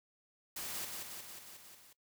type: noise with echo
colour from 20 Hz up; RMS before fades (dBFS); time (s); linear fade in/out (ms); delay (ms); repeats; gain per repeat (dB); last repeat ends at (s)
white; -42; 0.56-0.85; 5; 180; 6; -3; 1.93
effects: noise-tail reverb RT60 0.1 s tail -19 dB re dry